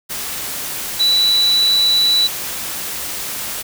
sine tone in noise, 3951 Hz, B7, in tune, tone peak -11 dBFS, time 0.99-2.28 s, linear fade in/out 20 ms, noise white, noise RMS -25 dBFS, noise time 0.09-3.63 s, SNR +11 dB, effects none

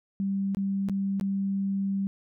sine tone with dropouts, 196 Hz, G3, in tune, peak -25 dBFS, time 0.2-2.07 s, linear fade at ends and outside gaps 0 ms, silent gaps 0.548-0.57 / 0.887-0.896 / 1.198-1.211 s, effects none

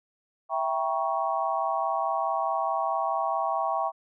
sine chord, E diminished seventh, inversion none, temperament equal with one note detuned, 659.3 / 784 / 951.4 / 1108.7 Hz, E5 / G5 / Bb5 / Db6, 0 / 0 / +35 / 0 cents, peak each -30 / -29 / -32 / -30 dBFS, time 0.49-3.92 s, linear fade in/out 50 ms, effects none

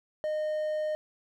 triangle tone, 614 Hz, D#5, 23 cents flat, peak -26 dBFS, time 0.24-0.95 s, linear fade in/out 0 ms, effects none

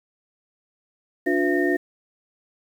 sine tone cluster, 291.4 / 359.3 / 500 / 672 / 1832 Hz, D4 / F4 / B4 / E5 / A#6, -13 / +49 / +21 / +33 / -31 cents, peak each -23 / -22 / -31 / -29 / -26 dBFS, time 1.26-1.77 s, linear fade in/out 10 ms, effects 8-bit

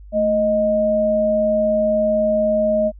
sine tone pair together, 219.5 / 622.3 Hz, A3 / D#5, -4 / 0 cents, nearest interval octave + tritone, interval 1804 cents, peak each -22 / -15 dBFS, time 0.12-2.92 s, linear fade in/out 50 ms, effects added 50 Hz sine -37 dBFS peak until 2.99 s

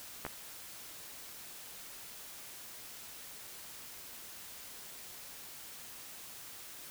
clicks, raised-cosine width 0.5 ms, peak -22 / -24 dBFS, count 2, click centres 0.251 / 0.265 s, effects white hiss -49 dBFS RMS until 6.9 s

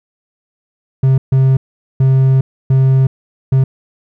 triangle tone bursts at uneven times, 132.7 Hz, C3, 25 cents sharp, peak -5 dBFS, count 5, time 1.03-1.18 / 1.32-1.57 / 2-2.41 / 2.7-3.07 / 3.52-3.64 s, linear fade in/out 5 ms, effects none

